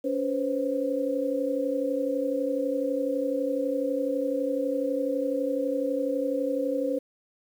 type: tone cluster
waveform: sine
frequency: 281.9 / 501 / 533 Hz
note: C#4 / B4 / C5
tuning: +29 / +25 / +32 cents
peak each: -29 dBFS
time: 0.04-6.99 s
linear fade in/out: 10 ms
effects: 9-bit